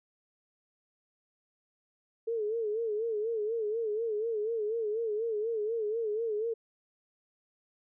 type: tone with vibrato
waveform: sine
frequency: 440 Hz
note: A4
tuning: in tune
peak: -29 dBFS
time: 2.27-6.54 s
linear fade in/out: 10 ms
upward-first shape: sine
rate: 4.1 Hz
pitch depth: 100 cents each way
effects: none